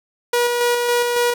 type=tone with tremolo; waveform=sawtooth; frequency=481.8 Hz; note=B4; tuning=43 cents flat; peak=-11 dBFS; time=0.33-1.34 s; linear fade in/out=5 ms; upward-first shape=square; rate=3.6 Hz; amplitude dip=30%; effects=none